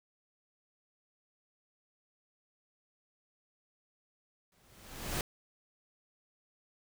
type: noise with exponential growth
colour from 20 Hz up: pink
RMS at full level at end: -32 dBFS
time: 4.52-5.21 s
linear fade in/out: 2 ms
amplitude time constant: 150 ms
effects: none